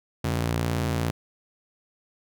sawtooth ring-modulated tone, 116.8 Hz, A#2, 4 cents sharp, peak -17 dBFS, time 0.24-1.11 s, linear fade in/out 5 ms, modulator 28.8 Hz, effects none

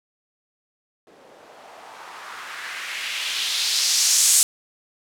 violet noise with low-pass filter sweep, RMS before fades -24 dBFS, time 1.07-4.43 s, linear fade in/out 0 ms, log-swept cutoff 420 to 8100 Hz, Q 1.8, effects none

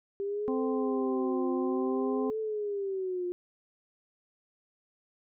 sine tone with vibrato, 395 Hz, G4, 13 cents sharp, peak -30 dBFS, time 0.2-3.32 s, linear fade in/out 0 ms, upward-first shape triangle, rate 0.57 Hz, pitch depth 190 cents each way
harmonic tone, 260.1 Hz, C4, 10 cents flat, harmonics 1 / 2 / 3 / 4, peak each -30 / -39 / -41 / -41 dBFS, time 0.48-2.3 s, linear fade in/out 0 ms
effects none

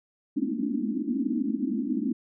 pink band-pass noise, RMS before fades -28 dBFS, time 0.36-2.13 s, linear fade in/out 10 ms, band 210 to 320 Hz, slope 96 dB/octave, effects none

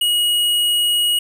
square tone, 2898 Hz, F#7, 37 cents flat, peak -15 dBFS, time 0.01-1.19 s, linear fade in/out 5 ms, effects none

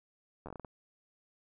slowing click train, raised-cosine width 1 ms, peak -30 dBFS, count 8, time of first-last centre 0.46-0.648 s, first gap 11 ms, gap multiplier 1.29, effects none

